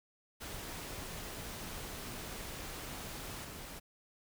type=noise with level steps; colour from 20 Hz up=pink; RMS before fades=-44 / -47 dBFS; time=0.4-3.8 s; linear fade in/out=20 ms; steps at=3.44 s; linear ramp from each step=10 ms; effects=none